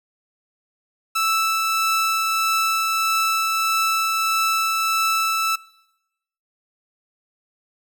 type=tone with tremolo; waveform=sawtooth; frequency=1318.5 Hz; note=E6; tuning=in tune; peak=-14 dBFS; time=1.15-5.56 s; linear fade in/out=10 ms; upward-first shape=triangle; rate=1.6 Hz; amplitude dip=25%; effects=noise-tail reverb RT60 0.9 s tail -22 dB re dry